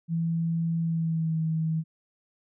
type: tone with pitch glide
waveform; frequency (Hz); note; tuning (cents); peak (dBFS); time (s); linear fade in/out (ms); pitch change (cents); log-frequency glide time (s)
sine; 165.7 to 160.15; E3 to E3; +9 to -50; -24; 0.08-1.84; 50; -59; 0.8-1.39
effects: none